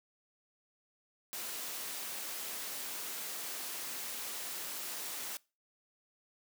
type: high-pass noise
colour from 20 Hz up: white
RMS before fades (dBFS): -41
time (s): 1.33-5.37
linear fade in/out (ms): 0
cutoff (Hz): 220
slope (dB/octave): 12
effects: noise-tail reverb RT60 0.3 s tail -23 dB re dry